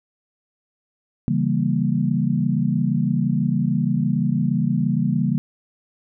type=chord; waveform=sine; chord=C# diminished seventh; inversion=none; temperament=equal; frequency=138.59 / 164.81 / 196 / 233.1 Hz; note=C#3 / E3 / G3 / Bb3; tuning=0 / 0 / 0 / 0 cents; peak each=-23 dBFS; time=1.28-5.38 s; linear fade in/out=0 ms; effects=none

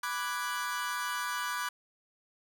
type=chord; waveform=40% pulse; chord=G# half-diminished seventh; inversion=first; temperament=equal; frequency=987.8 / 1174.7 / 1480 / 1661.2 Hz; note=B5 / D6 / F#6 / G#6; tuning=0 / 0 / 0 / 0 cents; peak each=-37 / -36 / -37 / -39 dBFS; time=0.03-1.69 s; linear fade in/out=5 ms; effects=none

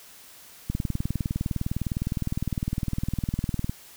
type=click train; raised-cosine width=5 ms; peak=-14 dBFS; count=60; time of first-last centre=0.7-3.695 s; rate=19.7 Hz; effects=white hiss -49 dBFS RMS until 3.96 s

